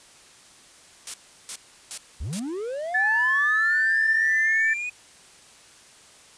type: noise bursts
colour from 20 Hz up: blue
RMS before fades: -30 dBFS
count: 4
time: 1.07-2.396 s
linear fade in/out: 2 ms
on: 69 ms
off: 350 ms
type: linear sweep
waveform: triangle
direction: up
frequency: 48.97 to 2500 Hz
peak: -26 dBFS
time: 2.2-4.9 s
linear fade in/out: 10 ms
type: tone with pitch glide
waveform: sine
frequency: 1740 to 1778.6 Hz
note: A6 to A6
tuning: -20 to +18 cents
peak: -19 dBFS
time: 2.94-4.74 s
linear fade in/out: 10 ms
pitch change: +38 cents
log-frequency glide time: 3.58-3.73 s
effects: white hiss -51 dBFS RMS until 6.37 s + resampled to 22050 Hz